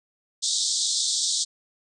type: band-pass noise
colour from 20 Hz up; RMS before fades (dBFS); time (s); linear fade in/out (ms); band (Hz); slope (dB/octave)
pink; -25; 0.42-1.45; 20; 3500 to 8600; 96
effects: none